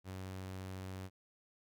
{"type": "tone", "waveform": "sawtooth", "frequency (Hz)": 94.2, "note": "F#2", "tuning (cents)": 32, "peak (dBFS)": -39, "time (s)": [0.04, 1.1], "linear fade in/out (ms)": 50, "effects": []}